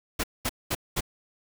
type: noise bursts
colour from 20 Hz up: pink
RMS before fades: -27 dBFS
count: 4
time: 0.19-1.008 s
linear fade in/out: 10 ms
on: 47 ms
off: 210 ms
effects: none